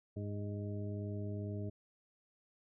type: harmonic tone with a mistuned harmonic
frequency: 102.3 Hz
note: G#2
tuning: 26 cents flat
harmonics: 1 / 2 / 3 / 4 / 6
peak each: -39 / -45 / -48 / -48 / -51 dBFS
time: 0.16-1.7 s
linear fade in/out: 10 ms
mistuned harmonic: 6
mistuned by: +22 cents
effects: none